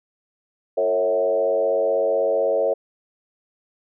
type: tone with frequency modulation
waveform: sine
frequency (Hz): 548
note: C#5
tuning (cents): -20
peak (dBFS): -17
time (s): 0.77-2.74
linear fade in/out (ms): 10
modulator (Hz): 95.9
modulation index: 1.2
effects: none